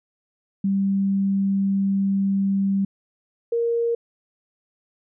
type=tone pair in turn; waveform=sine; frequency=196 / 467.1 Hz; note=G3 / A#4; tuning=0 / +3 cents; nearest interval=octave + minor third; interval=1503 cents; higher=second; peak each=-18 / -19 dBFS; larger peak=first; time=0.64-2.85 / 3.52-3.95 s; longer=first; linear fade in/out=5 ms; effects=none